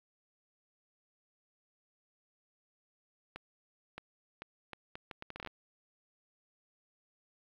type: accelerating click train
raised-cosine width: 0.3 ms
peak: -26 dBFS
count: 14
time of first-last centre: 3.36-5.473 s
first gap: 620 ms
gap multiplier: 0.71
effects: low-pass 4000 Hz 12 dB/octave + 10-bit